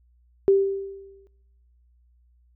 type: tone with exponential decay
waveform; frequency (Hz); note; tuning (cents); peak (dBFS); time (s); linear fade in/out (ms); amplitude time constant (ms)
sine; 392; G4; 0; -12; 0.48-1.27; 0; 170
effects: noise-tail reverb RT60 1.0 s tail -23 dB re dry + added 60 Hz sine -57 dBFS peak until 2.55 s